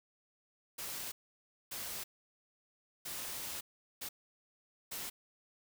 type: noise bursts at uneven times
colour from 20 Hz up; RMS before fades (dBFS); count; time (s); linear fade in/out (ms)
white; -42; 5; 0.78-1.12 / 1.71-2.04 / 3.05-3.61 / 4.01-4.09 / 4.91-5.1; 10
effects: none